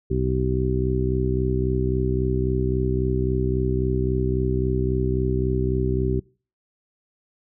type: harmonic tone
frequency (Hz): 63.7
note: C2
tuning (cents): -46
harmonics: 1 / 2 / 3 / 4 / 5 / 6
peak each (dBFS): -25 / -25 / -31 / -31 / -31 / -25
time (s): 0.1-6.2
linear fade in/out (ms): 10
effects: noise-tail reverb RT60 0.4 s tail -25 dB re dry